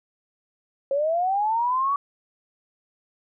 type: linear sweep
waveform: sine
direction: up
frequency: 538 to 1144 Hz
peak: -20 dBFS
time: 0.91-1.96 s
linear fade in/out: 2 ms
effects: none